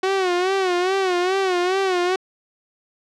sawtooth tone with vibrato, 370.7 Hz, F#4, 3 cents sharp, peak -14 dBFS, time 0.03-2.16 s, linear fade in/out 5 ms, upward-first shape sine, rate 2.4 Hz, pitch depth 90 cents each way, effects low-pass 5000 Hz 12 dB/octave

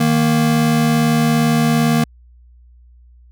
square tone pair together, 155.48 / 233.1 Hz, D#3 / A#3, -1 / 0 cents, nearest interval perfect fifth, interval 701 cents, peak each -17 / -15 dBFS, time 0-2.04 s, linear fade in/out 5 ms, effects added 60 Hz sine -43 dBFS peak until 3.31 s

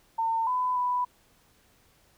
sine tone with pitch steps, 905 / 1003 / 990 Hz, A5 / B5 / B5, +48 / +26 / +4 cents, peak -24 dBFS, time 0.18-1.05 s, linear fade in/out 10 ms, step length 290 ms, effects pink hiss -63 dBFS RMS until 2.17 s

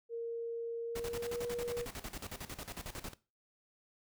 sine tone with pitch glide, 464.1 to 478.8 Hz, A#4 to A#4, -8 to +46 cents, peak -36 dBFS, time 0.09-1.87 s, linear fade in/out 50 ms, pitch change +54 cents, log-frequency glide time 0.84-1.45 s
pink noise with tremolo, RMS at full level -43 dBFS, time 0.95-3.14 s, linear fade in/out 10 ms, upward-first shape square, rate 11 Hz, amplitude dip 80%
effects noise-tail reverb RT60 0.3 s tail -18 dB re dry

